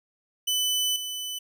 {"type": "tone with level steps", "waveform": "sawtooth", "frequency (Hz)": 3000, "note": "F#7", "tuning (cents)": 23, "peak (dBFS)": [-20, -28], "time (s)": [0.47, 1.39], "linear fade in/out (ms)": 10, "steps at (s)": 0.96, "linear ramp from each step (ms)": 2, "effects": []}